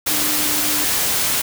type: tone in noise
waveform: sine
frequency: 299.3 Hz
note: D4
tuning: 33 cents sharp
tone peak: -29 dBFS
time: 0.09-0.85 s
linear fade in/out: 10 ms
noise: white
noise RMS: -19 dBFS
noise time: 0.06-1.42 s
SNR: -13 dB
effects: none